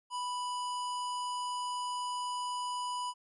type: harmonic tone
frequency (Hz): 988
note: B5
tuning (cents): 0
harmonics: 1 / 3 / 5 / 7 / 9 / 10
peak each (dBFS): -34 / -44 / -48 / -51 / -53 / -54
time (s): 0.1-3.14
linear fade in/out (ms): 50
effects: none